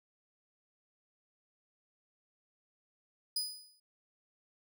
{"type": "tone with exponential decay", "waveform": "sawtooth", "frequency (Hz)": 4972, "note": "D#8", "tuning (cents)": -2, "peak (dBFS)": -27, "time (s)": [3.36, 3.8], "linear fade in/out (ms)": 5, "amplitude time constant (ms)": 95, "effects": []}